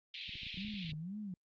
white band-pass noise, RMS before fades -46 dBFS, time 0.14-0.92 s, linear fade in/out 2 ms, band 2300 to 3900 Hz, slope 48 dB/octave
clicks, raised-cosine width 5 ms, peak -40 dBFS, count 12, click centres 0.293 / 0.355 / 0.433 / 0.467 / 0.544 / 0.575 / 0.649 / 0.684 / 0.74 / 0.848 / 0.893 / 0.924 s
sine tone with vibrato, 180.2 Hz, F#3, 45 cents flat, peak -40 dBFS, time 0.57-1.34 s, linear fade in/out 2 ms, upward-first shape sine, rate 2 Hz, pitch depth 290 cents each way
effects Opus 24 kbps

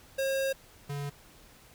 square tone pair in turn, 539 / 142.76 Hz, C#5 / D3, -49 / -49 cents, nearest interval octave + major seventh, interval 2300 cents, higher first, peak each -28 / -34 dBFS, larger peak first, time 0.18-0.53 / 0.89-1.1 s, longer first, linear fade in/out 10 ms, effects pink hiss -56 dBFS RMS until 1.74 s

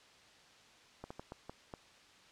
slowing click train, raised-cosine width 1 ms, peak -30 dBFS, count 6, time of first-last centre 1.04-1.738 s, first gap 65 ms, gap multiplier 1.39, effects white hiss -61 dBFS RMS until 2.31 s + low-pass 5000 Hz 12 dB/octave

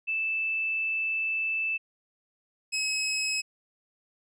sine / 20% pulse tone pair in turn, 2637 / 2562 Hz, E7 / E7, 0 / -50 cents, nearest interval unison, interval 50 cents, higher first, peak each -26 / -22 dBFS, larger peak second, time 0.07-1.78 / 2.72-3.42 s, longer first, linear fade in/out 20 ms, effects low-pass 12000 Hz 12 dB/octave

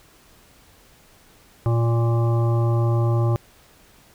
harmonic tone, 116.54 Hz, A#2, in tune, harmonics 1 / 3 / 5 / 7 / 9 / 10, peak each -17 / -27 / -31 / -34 / -36 / -37 dBFS, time 1.66-3.36 s, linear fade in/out 0 ms, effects pink hiss -53 dBFS RMS until 4.14 s

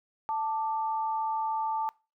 sine tone pair together, 883.3 / 1179 Hz, A5 / D6, +6 / +6 cents, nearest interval perfect fourth, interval 500 cents, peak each -28 / -37 dBFS, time 0.29-1.89 s, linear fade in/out 0 ms, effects noise-tail reverb RT60 0.3 s tail -23 dB re dry

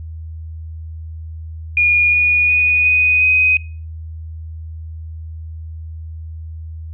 sine tone with pitch steps, 2435 / 2453 / 2472 / 2490 / 2509 Hz, D#7 / D#7 / D#7 / D#7 / D#7, -38 / -25 / -12 / +1 / +14 cents, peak -10 dBFS, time 1.77-3.57 s, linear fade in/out 2 ms, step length 360 ms, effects noise-tail reverb RT60 0.4 s tail -22 dB re dry + added 80 Hz sine -27 dBFS peak until 6.93 s

